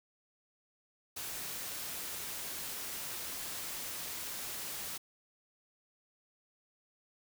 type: noise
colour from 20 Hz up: white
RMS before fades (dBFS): -41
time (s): 1.16-4.98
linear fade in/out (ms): 10
effects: none